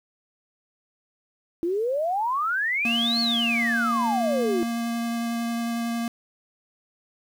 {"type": "exponential two-way sweep", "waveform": "sine", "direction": "up then down", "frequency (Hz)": [327.4, 4439, 327.4], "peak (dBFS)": -22, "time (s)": [1.63, 4.63], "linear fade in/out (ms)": 0, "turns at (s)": 3.2}
{"type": "tone with vibrato", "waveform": "square", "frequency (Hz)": 233.1, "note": "A#3", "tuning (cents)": 0, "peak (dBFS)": -26, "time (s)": [2.85, 6.08], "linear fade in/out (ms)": 2, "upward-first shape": "triangle", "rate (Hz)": 11, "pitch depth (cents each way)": 10}
{"effects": ["9-bit"]}